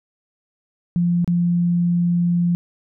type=tone with dropouts; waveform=sine; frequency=173.7 Hz; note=F3; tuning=9 cents flat; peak=-15 dBFS; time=0.96-2.55 s; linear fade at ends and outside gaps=0 ms; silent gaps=1.245-1.277 s; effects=none